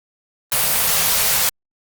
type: band-stop noise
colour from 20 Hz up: white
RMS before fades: -17 dBFS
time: 0.52-1.49 s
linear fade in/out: 0 ms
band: 220 to 430 Hz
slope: 48 dB/octave
effects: Opus 32 kbps